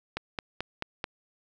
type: click train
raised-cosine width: 0.3 ms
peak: -15 dBFS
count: 5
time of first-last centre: 0.17-1.041 s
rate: 4.59 Hz
effects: none